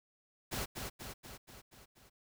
pink noise with echo, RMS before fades -38 dBFS, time 0.51-0.66 s, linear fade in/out 20 ms, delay 240 ms, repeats 6, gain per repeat -4 dB, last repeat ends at 2.1 s, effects none

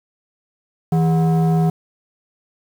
sine tone with frequency modulation, 162.8 Hz, E3, 21 cents flat, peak -11 dBFS, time 0.92-1.7 s, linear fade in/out 5 ms, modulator 568 Hz, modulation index 0.51, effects tanh soft clip ceiling -11 dBFS + 7-bit

